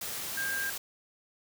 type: tone in noise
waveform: sine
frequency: 1600 Hz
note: G6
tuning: 35 cents sharp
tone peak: -31 dBFS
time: 0.37-0.7 s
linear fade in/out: 5 ms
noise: white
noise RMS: -37 dBFS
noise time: 0.01-0.78 s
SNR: +3 dB
effects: none